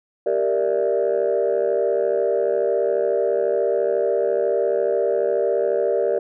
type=chord; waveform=sine; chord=E half-diminished seventh; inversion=first; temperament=equal; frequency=392 / 466.2 / 587.3 / 659.3 Hz; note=G4 / Bb4 / D5 / E5; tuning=0 / 0 / 0 / 0 cents; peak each=-22 / -21 / -21 / -26 dBFS; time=0.26-6.19 s; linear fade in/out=5 ms; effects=tanh soft clip ceiling -11 dBFS